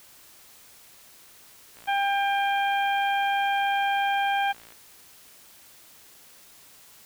click train, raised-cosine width 0.3 ms, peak -33 dBFS, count 169, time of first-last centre 1.77-4.723 s, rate 56.9 Hz
harmonic tone, 797 Hz, G5, 28 cents sharp, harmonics 1 / 2 / 3 / 4, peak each -23 / -29 / -33 / -35 dBFS, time 1.87-4.53 s, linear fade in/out 20 ms
effects white hiss -52 dBFS RMS until 7.05 s

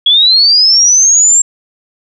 sine linear sweep, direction up, 3307 to 7500 Hz, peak -4 dBFS, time 0.06-1.42 s, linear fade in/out 5 ms, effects none

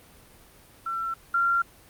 sine tone pair in turn, 1348 / 1379.5 Hz, E6 / F6, +38 / -22 cents, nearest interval unison, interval 40 cents, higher second, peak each -27 / -20 dBFS, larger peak second, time 0.86-1.14 / 1.34-1.62 s, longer neither, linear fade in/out 5 ms, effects pink hiss -53 dBFS RMS until 1.89 s + Opus 32 kbps

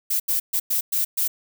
violet noise bursts at uneven times, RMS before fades -22 dBFS, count 6, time 0.1-0.2 / 0.28-0.4 / 0.53-0.6 / 0.7-0.81 / 0.92-1.05 / 1.17-1.28 s, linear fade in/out 10 ms, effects none

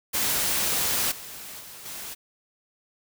white noise with level steps, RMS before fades -25 / -40 / -43 / -37 dBFS, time 0.13-2.15 s, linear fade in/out 20 ms, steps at 1.11 / 1.6 / 1.85 s, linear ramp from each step 10 ms, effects none

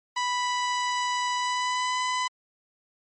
sawtooth tone with pitch glide, 987.8 to 1004.5 Hz, B5 to B5, 0 to +29 cents, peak -21 dBFS, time 0.16-2.28 s, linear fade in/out 10 ms, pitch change +29 cents, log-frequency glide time 1.34-1.99 s, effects MP3 32 kbps

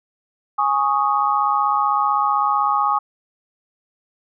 sine chord, Ab suspended fourth, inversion none, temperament equal, 830.6 / 1108.7 / 1244.5 Hz, Ab5 / Db6 / Eb6, 0 / 0 / 0 cents, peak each -20 dBFS, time 0.58-2.99 s, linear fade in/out 10 ms, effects none

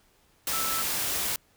sine tone in noise, 1318.5 Hz, E6, in tune, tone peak -32 dBFS, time 0.53-0.82 s, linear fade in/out 2 ms, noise white, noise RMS -29 dBFS, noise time 0.47-1.36 s, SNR -6 dB, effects pink hiss -64 dBFS RMS until 1.56 s

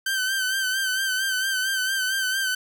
sawtooth tone with vibrato, 1544 Hz, G6, 27 cents flat, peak -19 dBFS, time 0.06-2.55 s, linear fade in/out 5 ms, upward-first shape sine, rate 4.4 Hz, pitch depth 46 cents each way, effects none

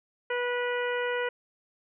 harmonic tone, 488.7 Hz, B4, 18 cents flat, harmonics 1 / 2 / 3 / 4 / 5 / 6, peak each -29 / -36 / -34 / -36 / -41 / -42 dBFS, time 0.3-1.29 s, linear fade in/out 5 ms, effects none

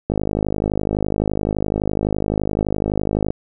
click train, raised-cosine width 2 ms, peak -6 dBFS, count 167, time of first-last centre 0.1-3.305 s, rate 51.8 Hz, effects none

